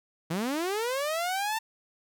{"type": "linear sweep", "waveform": "sawtooth", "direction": "up", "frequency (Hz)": [153.5, 903], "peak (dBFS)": -24, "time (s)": [0.3, 1.59], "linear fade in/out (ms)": 10, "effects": []}